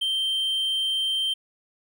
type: tone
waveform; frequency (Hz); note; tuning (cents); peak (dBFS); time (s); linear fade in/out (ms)
triangle; 3136; G7; 0; -21; 0.01-1.34; 10
effects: none